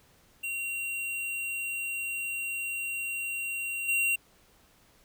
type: tone with level steps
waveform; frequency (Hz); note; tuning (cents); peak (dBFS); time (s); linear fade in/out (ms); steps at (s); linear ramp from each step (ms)
square; 2751; F7; -27; -32 / -25; 0.43-4.16; 10; 3.88; 10
effects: pink hiss -62 dBFS RMS until 5.04 s